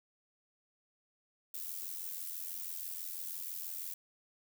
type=noise with amplitude modulation; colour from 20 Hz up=violet; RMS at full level=-39 dBFS; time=1.54-3.94 s; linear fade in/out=5 ms; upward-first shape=sine; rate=86.1 Hz; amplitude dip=65%; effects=none